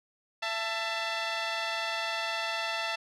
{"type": "tone pair together", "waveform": "10% pulse", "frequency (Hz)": [669, 885.4], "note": ["E5", "A5"], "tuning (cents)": [25, 11], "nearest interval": "perfect fourth", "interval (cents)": 486, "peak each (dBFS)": -24, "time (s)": [0.42, 2.96], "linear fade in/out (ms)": 10, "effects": ["low-pass 5000 Hz 12 dB/octave"]}